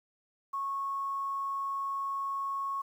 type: tone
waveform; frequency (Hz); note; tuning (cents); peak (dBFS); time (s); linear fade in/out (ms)
sine; 1100; C#6; -14; -31; 0.53-2.82; 10
effects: 10-bit